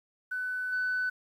sine tone with level steps, 1500 Hz, F#6, 23 cents sharp, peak -30 / -26 dBFS, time 0.31-1.1 s, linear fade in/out 10 ms, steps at 0.72 s, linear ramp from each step 10 ms, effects tanh soft clip ceiling -24 dBFS + 10-bit

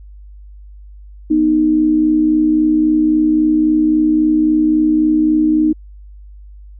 sine tone pair together, 245.3 / 309 Hz, B3 / D#4, -12 / -12 cents, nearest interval major third, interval 400 cents, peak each -19 / -10 dBFS, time 1.3-5.73 s, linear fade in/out 10 ms, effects added 50 Hz sine -34 dBFS peak until 6.79 s

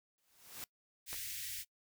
white noise with exponential growth, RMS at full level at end -43 dBFS, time 0.18-0.64 s, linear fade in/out 0 ms, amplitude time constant 100 ms
white band-stop noise, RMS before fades -43 dBFS, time 1.06-1.65 s, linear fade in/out 50 ms, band 120 to 1700 Hz, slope 48 dB/octave
clicks, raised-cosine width 0.3 ms, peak -29 / -35 dBFS, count 2, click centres 1.13 / 1.143 s
effects noise-tail reverb RT60 0.1 s tail -23 dB re dry

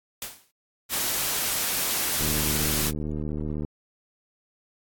white noise with exponential decay, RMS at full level -30 dBFS, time 0.22-0.51 s, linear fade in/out 1 ms, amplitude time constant 61 ms
white noise, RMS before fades -26 dBFS, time 0.89-2.92 s, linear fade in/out 50 ms
click train, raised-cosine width 3 ms, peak -19 dBFS, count 110, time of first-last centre 2.21-3.648 s, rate 75.8 Hz
effects AAC 64 kbps

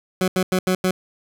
20% pulse tone bursts at uneven times, 185 Hz, F#3, in tune, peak -12 dBFS, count 5, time 0.21-0.28 / 0.36-0.43 / 0.52-0.59 / 0.67-0.75 / 0.84-0.91 s, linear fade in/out 2 ms, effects none

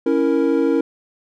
triangle chord, A# diminished, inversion first, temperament equal, 277.2 / 329.6 / 466.2 Hz, C#4 / E4 / A#4, 0 / 0 / 0 cents, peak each -17 dBFS, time 0.06-0.81 s, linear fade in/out 5 ms, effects none

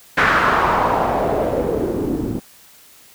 white noise with low-pass filter sweep, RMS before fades -18 dBFS, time 0.17-2.4 s, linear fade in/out 10 ms, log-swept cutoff 1700 to 250 Hz, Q 2.5, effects white hiss -47 dBFS RMS until 3.14 s

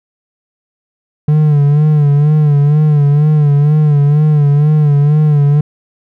triangle tone with vibrato, 148 Hz, D3, 14 cents sharp, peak -4 dBFS, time 1.28-5.61 s, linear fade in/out 5 ms, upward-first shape sine, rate 2.1 Hz, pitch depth 63 cents each way, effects none

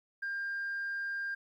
sine tone, 1600 Hz, G6, 35 cents sharp, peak -32 dBFS, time 0.22-1.35 s, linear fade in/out 10 ms, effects tanh soft clip ceiling -31 dBFS + 12-bit

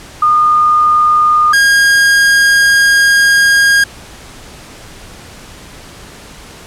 sine / 45% pulse tone pair in turn, 1221 / 1625.1 Hz, D#6 / G#6, -33 / -38 cents, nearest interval perfect fourth, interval 495 cents, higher second, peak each -6 dBFS, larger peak neither, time 0.22-1.53 / 1.53-3.84 s, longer second, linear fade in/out 5 ms, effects pink hiss -34 dBFS RMS until 6.66 s + low-pass 10000 Hz 12 dB/octave

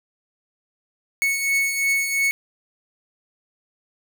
45% pulse beating tone pair, 2207 / 2209.9 Hz, C#7 / C#7, -8 / -6 cents, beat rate 2.9 Hz, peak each -27 / -20 dBFS, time 1.22-2.31 s, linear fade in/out 0 ms, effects none

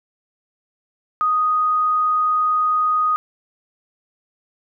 sine tone, 1244.5 Hz, D#6, in tune, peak -15 dBFS, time 1.21-3.16 s, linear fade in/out 0 ms, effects none

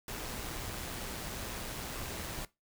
pink noise with amplitude modulation, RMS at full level -39 dBFS, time 0.08-2.45 s, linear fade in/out 2 ms, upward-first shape sine, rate 121 Hz, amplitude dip 30%, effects noise-tail reverb RT60 0.2 s tail -19 dB re dry

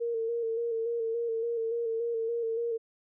sine tone with vibrato, 460.4 Hz, A#4, 22 cents flat, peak -28 dBFS, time 0-2.78 s, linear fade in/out 20 ms, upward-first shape square, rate 3.5 Hz, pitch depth 32 cents each way, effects none

